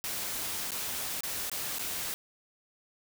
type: noise with dropouts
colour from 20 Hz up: white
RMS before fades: -35 dBFS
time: 0.04-2.14 s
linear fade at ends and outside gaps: 0 ms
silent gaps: 0.707-0.718 / 1.207-1.234 / 1.497-1.516 / 1.785-1.793 s
effects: none